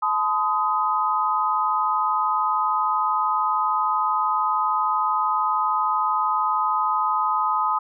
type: tone cluster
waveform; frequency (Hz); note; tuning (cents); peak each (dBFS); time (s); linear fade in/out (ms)
sine; 860 / 1020 / 1253; A5 / C6 / D#6; -40 / -44 / +12; -25 / -24 / -22; 0.02-7.79; 10
effects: none